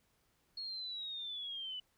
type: linear sweep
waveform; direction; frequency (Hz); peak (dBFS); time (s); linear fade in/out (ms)
sine; down; 4329 to 2960; -40; 0.57-1.8; 5
effects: pink hiss -75 dBFS RMS until 1.97 s